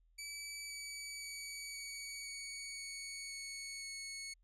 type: tone with pitch steps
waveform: 15% pulse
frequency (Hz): 2300 / 2285 / 2271 / 2257 / 2242 / 2228 / 2214 / 2200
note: D7 / D7 / C#7 / C#7 / C#7 / C#7 / C#7 / C#7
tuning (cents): -37 / -48 / +41 / +31 / +19 / +8 / -3 / -14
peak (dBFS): -37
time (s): 0.18-4.34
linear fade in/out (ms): 10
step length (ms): 520
effects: added 41 Hz sine -67 dBFS peak until 4.43 s + low-pass 12000 Hz 12 dB/octave